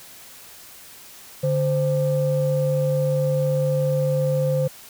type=tone pair together; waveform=sine; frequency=145.92 / 520 Hz; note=D3 / C5; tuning=-11 / -11 cents; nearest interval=octave + minor seventh; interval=2200 cents; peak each=-20 dBFS; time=1.43-4.68 s; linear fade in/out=10 ms; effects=tanh soft clip ceiling -12 dBFS + white hiss -44 dBFS RMS until 4.89 s